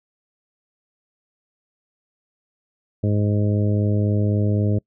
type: harmonic tone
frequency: 103.83 Hz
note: G#2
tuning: in tune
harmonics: 1 / 2 / 3 / 4 / 5 / 6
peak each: -18 / -24 / -28 / -30 / -32 / -34 dBFS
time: 3.03-4.79 s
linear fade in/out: 10 ms
effects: noise-tail reverb RT60 0.1 s tail -26 dB re dry